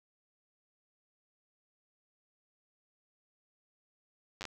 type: slowing click train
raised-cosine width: 0.2 ms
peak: -23 dBFS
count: 5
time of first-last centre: 4.41-4.453 s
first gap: 9 ms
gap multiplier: 1.12
effects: none